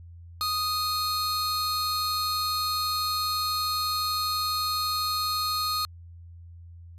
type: tone pair together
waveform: 45% pulse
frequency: 1244.5 / 4267 Hz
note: D#6 / C8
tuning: 0 / +33 cents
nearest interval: octave + major sixth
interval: 2133 cents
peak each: -28 dBFS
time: 0.41-5.85 s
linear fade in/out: 0 ms
effects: added 85 Hz sine -43 dBFS peak until 6.98 s + resampled to 32000 Hz